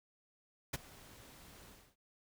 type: noise with ADSR envelope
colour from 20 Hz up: pink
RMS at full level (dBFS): -35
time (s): 0.73-1.96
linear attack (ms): 11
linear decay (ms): 23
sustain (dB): -22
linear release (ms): 280
effects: none